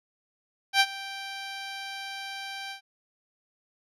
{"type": "tone with ADSR envelope", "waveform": "10% pulse", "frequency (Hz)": 784, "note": "G5", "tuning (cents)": 0, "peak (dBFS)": -8, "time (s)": [0.73, 2.81], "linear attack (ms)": 72, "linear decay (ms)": 53, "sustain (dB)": -19, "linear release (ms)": 100, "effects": ["low-pass 8000 Hz 12 dB/octave"]}